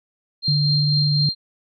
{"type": "tone with tremolo", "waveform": "sine", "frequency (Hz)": 4186, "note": "C8", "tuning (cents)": 0, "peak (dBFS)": -18, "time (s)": [0.42, 1.35], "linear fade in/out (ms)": 50, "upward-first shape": "triangle", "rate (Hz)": 4, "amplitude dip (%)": 40}
{"type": "tone", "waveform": "sine", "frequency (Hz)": 146.83, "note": "D3", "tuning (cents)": 0, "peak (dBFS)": -17, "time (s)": [0.48, 1.29], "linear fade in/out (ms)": 2}
{"effects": []}